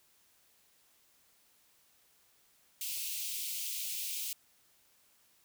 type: high-pass noise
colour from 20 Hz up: white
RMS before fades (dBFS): -38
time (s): 2.81-4.33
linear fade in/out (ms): 2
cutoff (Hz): 2400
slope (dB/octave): 48
effects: white hiss -68 dBFS RMS until 5.44 s